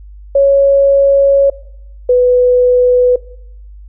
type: tone pair in turn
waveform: sine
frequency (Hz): 554.4 / 496.4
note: C#5 / B4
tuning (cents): 0 / +9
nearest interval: major second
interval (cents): 191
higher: first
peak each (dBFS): -5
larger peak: neither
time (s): 0.35-1.5 / 2.09-3.16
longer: first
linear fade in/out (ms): 5
effects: noise-tail reverb RT60 0.8 s tail -20 dB re dry + added 50 Hz sine -31 dBFS peak until 3.88 s